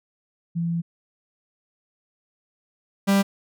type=tone pair in turn; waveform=sine / 45% pulse; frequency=168.7 / 197.46 Hz; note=E3 / G3; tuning=+40 / +13 cents; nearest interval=minor third; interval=273 cents; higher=second; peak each=-22 / -16 dBFS; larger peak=second; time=0.55-0.82 / 3.07-3.23 s; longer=first; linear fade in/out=20 ms; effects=none